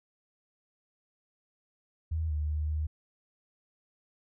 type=tone with pitch steps; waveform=sine; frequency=80.1 / 75.4 / 76.1 / 76.8 Hz; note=E2 / D2 / D#2 / D#2; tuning=-49 / +46 / -38 / -22 cents; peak=-28 dBFS; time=2.11-2.87 s; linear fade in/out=10 ms; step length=190 ms; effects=none